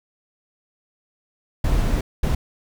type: noise bursts at uneven times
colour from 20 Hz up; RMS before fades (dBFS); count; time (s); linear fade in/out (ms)
brown; -19; 2; 1.64-2.01 / 2.23-2.35; 5
effects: none